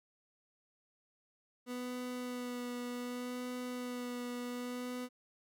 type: tone with vibrato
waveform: 30% pulse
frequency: 246.7 Hz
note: B3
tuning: 2 cents flat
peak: -36 dBFS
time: 1.66-5.09 s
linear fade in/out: 50 ms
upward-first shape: sine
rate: 0.66 Hz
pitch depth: 17 cents each way
effects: none